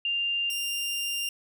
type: tone pair in turn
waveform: sine / sawtooth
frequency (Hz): 2794 / 2794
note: F7 / F7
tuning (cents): 0 / 0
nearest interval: unison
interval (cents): 0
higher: neither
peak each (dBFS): -25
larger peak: neither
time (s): 0.05-0.5 / 0.5-1.29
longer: second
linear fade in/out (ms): 2
effects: none